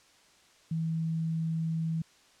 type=tone; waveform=sine; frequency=162.3 Hz; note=E3; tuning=27 cents flat; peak=-28 dBFS; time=0.71-2.02 s; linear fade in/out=5 ms; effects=white hiss -61 dBFS RMS until 2.4 s + low-pass 7000 Hz 12 dB/octave